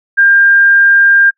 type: tone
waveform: sine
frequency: 1600 Hz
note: G6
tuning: 35 cents sharp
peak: -4 dBFS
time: 0.17-1.31 s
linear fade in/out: 20 ms
effects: noise-tail reverb RT60 0.1 s tail -25 dB re dry